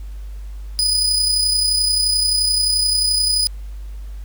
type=tone with amplitude modulation; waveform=35% pulse; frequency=4972 Hz; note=D#8; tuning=2 cents flat; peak=-12 dBFS; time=0.79-3.47 s; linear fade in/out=0 ms; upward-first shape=sine; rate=31.5 Hz; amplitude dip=40%; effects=added 50 Hz sine -28 dBFS peak until 4.24 s + pink hiss -52 dBFS RMS until 4.24 s